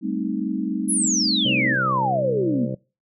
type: chord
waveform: sine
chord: A half-diminished seventh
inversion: third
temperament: equal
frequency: 196 / 220 / 261.6 / 311.1 Hz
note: G3 / A3 / C4 / Eb4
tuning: 0 / 0 / 0 / 0 cents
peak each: -28 dBFS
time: 0.01-1.77 s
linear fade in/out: 50 ms
type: exponential sweep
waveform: sine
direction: down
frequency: 11175 to 216.4 Hz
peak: -19 dBFS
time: 0.88-2.67 s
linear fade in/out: 20 ms
type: harmonic tone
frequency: 65.1 Hz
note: C2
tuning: 8 cents flat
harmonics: 2 / 3 / 4 / 5 / 6 / 7 / 8 / 9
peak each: -28 / -31 / -41 / -35 / -41 / -41 / -33 / -35 dBFS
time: 1.45-2.75 s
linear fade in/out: 5 ms
effects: noise-tail reverb RT60 0.3 s tail -23 dB re dry